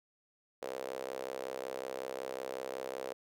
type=tone with high-pass filter; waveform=sawtooth; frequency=65.41 Hz; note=C2; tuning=in tune; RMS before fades=-41 dBFS; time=0.62-3.13 s; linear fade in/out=0 ms; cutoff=500 Hz; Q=4.3; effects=none